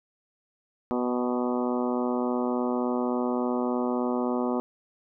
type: harmonic tone with a mistuned harmonic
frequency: 123.47 Hz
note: B2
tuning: in tune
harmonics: 2 / 3 / 4 / 5 / 6 / 7 / 8 / 9 / 10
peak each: -27 / -31 / -33 / -35 / -37 / -38 / -39 / -40 / -41 dBFS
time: 0.91-4.6 s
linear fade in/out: 0 ms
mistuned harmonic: 6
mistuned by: +18 cents
effects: none